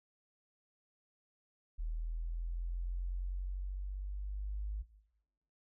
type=exponential sweep; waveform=sine; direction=up; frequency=39.94 to 51.91 Hz; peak=-35 dBFS; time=1.78-4.83 s; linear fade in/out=20 ms; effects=noise-tail reverb RT60 0.9 s tail -17 dB re dry